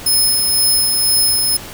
10% pulse tone with tremolo, 5180 Hz, E8, 31 cents flat, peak -5 dBFS, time 0.06-1.57 s, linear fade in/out 5 ms, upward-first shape sine, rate 2 Hz, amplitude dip 30%, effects pink hiss -32 dBFS RMS until 1.73 s

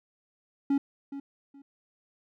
triangle tone with echo, 278.4 Hz, C#4, 8 cents sharp, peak -20 dBFS, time 0.7-0.78 s, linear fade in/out 5 ms, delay 420 ms, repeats 2, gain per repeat -13 dB, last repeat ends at 1.62 s, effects none

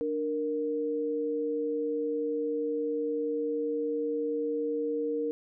sine tone pair together, 296.7 / 466.2 Hz, D4 / A#4, +18 / 0 cents, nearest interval minor sixth, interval 782 cents, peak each -33 / -29 dBFS, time 0.01-5.31 s, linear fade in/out 0 ms, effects none

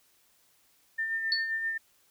sine tone with tremolo, 1801 Hz, A6, 40 cents sharp, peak -27 dBFS, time 0.98-1.78 s, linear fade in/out 10 ms, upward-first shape sine, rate 7.6 Hz, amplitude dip 40%
sine tone with exponential decay, 4435 Hz, C#8, in tune, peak -21 dBFS, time 1.32-1.51 s, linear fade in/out 1 ms, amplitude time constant 40 ms
effects white hiss -66 dBFS RMS until 2.1 s

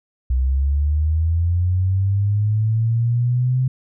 sine linear sweep, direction up, 62.3 to 130 Hz, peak -15 dBFS, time 0.3-3.68 s, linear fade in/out 5 ms, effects none

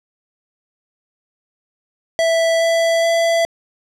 square tone with pitch steps, 659.3 / 663.9 / 668.5 Hz, E5 / E5 / E5, 0 / +12 / +24 cents, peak -14 dBFS, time 2.19-3.45 s, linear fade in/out 0 ms, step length 420 ms, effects low-pass 8000 Hz 12 dB/octave + 7-bit

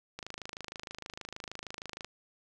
click train, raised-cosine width 0.2 ms, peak -23 dBFS, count 50, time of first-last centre 0.19-2.046 s, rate 26.4 Hz, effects none

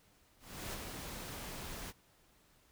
pink noise with ADSR envelope, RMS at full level -41 dBFS, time 0.39-1.93 s, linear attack 340 ms, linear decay 35 ms, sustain -4 dB, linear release 42 ms, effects pink hiss -68 dBFS RMS until 2.71 s

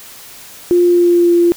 sine tone with pitch glide, 351.6 to 345 Hz, F4 to F4, +12 to -21 cents, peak -7 dBFS, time 0.71-1.52 s, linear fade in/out 0 ms, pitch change -33 cents, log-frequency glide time 0.83-1.33 s, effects white hiss -36 dBFS RMS until 1.56 s

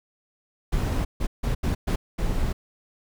brown noise bursts at uneven times, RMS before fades -24 dBFS, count 6, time 0.72-1.05 / 1.2-1.27 / 1.43-1.55 / 1.63-1.75 / 1.87-1.96 / 2.18-2.53 s, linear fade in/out 10 ms, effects none

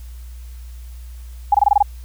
sine tone bursts, 820 Hz, G#5, 22 cents flat, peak -8 dBFS, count 7, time 1.52-1.827 s, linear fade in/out 5 ms, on 25 ms, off 22 ms, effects added 60 Hz sine -32 dBFS peak until 2.04 s + white hiss -51 dBFS RMS until 2.04 s

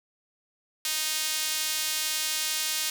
sawtooth tone with high-pass filter, 311.1 Hz, D#4, in tune, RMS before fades -29 dBFS, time 0.85-2.9 s, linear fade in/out 2 ms, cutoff 3600 Hz, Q 0.73, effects none

